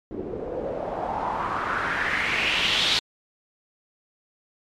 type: noise with low-pass filter sweep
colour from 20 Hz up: white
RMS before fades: -26 dBFS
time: 0.11-2.99 s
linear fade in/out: 0 ms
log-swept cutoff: 340 to 4000 Hz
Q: 3.6
effects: MP3 64 kbps